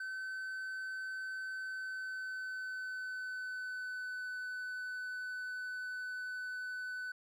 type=tone with pitch glide; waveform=triangle; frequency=1529 to 1501.9 Hz; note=G6 to F#6; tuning=-44 to +25 cents; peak=-37 dBFS; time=0-7.12 s; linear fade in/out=5 ms; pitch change=-31 cents; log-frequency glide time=1.55-4.27 s; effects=none